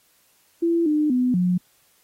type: tone with pitch steps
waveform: sine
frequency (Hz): 336.8 / 302 / 250.6 / 179.8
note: E4 / D4 / B3 / F#3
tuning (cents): +37 / +48 / +25 / -49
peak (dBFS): -17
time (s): 0.62-1.58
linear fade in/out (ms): 10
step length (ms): 240
effects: white hiss -61 dBFS RMS until 2.03 s + AAC 48 kbps